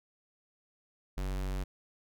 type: tone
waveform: square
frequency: 47.26 Hz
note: F#1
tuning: 37 cents sharp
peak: -33 dBFS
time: 1.17-1.64 s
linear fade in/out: 10 ms
effects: none